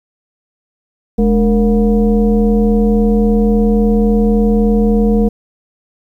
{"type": "tone with frequency modulation", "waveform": "sine", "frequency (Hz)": 212.2, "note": "G#3", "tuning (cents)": 38, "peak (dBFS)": -8, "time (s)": [1.18, 5.29], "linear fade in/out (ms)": 10, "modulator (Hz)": 254, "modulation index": 1, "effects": ["8-bit"]}